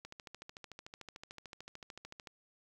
click train, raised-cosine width 0.2 ms, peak -30 dBFS, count 31, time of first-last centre 0.05-2.272 s, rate 13.5 Hz, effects 10-bit

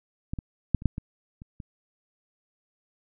clicks, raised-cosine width 5 ms, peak -18 / -21 / -8 / -27 / -8 / -20 / -30 / -26 dBFS, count 8, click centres 0.335 / 0.388 / 0.747 / 0.821 / 0.857 / 0.981 / 1.419 / 1.602 s, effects none

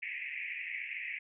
pink band-pass noise, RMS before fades -40 dBFS, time 0.02-1.19 s, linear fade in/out 10 ms, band 1900 to 2600 Hz, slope 96 dB/octave, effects none

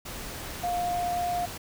sine tone in noise, 706 Hz, F5, 19 cents sharp, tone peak -26 dBFS, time 0.63-1.46 s, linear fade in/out 10 ms, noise pink, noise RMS -38 dBFS, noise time 0.05-1.58 s, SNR +9 dB, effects none

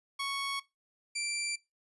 15% pulse tone pair in turn, 1108.7 / 2349 Hz, C#6 / D7, 0 / 0 cents, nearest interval octave + minor second, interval 1300 cents, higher second, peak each -26 dBFS, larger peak neither, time 0.19-0.6 / 1.15-1.56 s, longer neither, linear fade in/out 10 ms, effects noise-tail reverb RT60 0.2 s tail -19 dB re dry + resampled to 24000 Hz

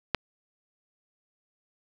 click, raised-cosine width 0.3 ms, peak -7 dBFS, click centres 0.147 s, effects none

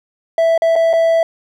triangle tone with dropouts, 659.3 Hz, E5, in tune, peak -8 dBFS, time 0.38-1.23 s, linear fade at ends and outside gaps 2 ms, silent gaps 0.578-0.62 / 0.756-0.761 / 0.931-0.935 s, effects none

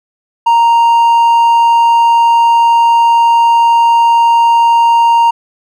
sine tone with hard clipping, 931 Hz, A#5, 2 cents flat, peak -6 dBFS, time 0.46-5.31 s, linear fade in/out 10 ms, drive 3 dB, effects none

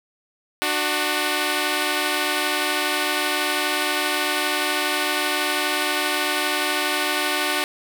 5% pulse tone pair together, 298.5 / 370 Hz, D4 / F#4, +28 / 0 cents, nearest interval major third, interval 372 cents, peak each -12 dBFS, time 0.62-7.64 s, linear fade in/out 0 ms, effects none

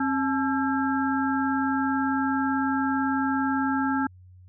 harmonic tone with a mistuned harmonic, 268.2 Hz, C4, 43 cents sharp, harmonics 1 / 3 / 5 / 6, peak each -24 / -29 / -31 / -32 dBFS, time 0-4.07 s, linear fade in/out 5 ms, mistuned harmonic 3, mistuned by +120 cents, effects added 91 Hz sine -47 dBFS peak until 4.48 s

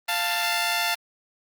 10% pulse tone pair together, 696.3 / 886 Hz, F5 / A5, -5 / +12 cents, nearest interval major third, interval 417 cents, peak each -17 dBFS, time 0.08-0.95 s, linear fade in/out 10 ms, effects Opus 32 kbps

